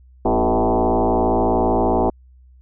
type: tone with frequency modulation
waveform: sine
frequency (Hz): 197.1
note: G3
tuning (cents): +10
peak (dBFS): -14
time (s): 0.25-2.1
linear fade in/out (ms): 5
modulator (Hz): 113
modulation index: 6.2
effects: added 63 Hz sine -45 dBFS peak until 2.61 s